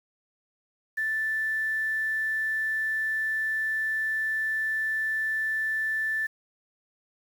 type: tone with quantisation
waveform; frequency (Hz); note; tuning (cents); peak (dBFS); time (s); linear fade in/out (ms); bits
sine; 1760; A6; 0; -25; 0.97-6.27; 10; 8
effects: none